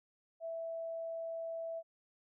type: tone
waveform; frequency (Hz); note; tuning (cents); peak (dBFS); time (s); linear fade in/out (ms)
sine; 659.3; E5; 0; -38; 0.4-1.83; 50
effects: none